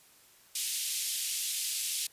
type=band-pass noise; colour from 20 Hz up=white; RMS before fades=-34 dBFS; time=0.55-2.07 s; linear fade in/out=5 ms; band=2700 to 12000 Hz; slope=24 dB/octave; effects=white hiss -60 dBFS RMS until 2.12 s + resampled to 32000 Hz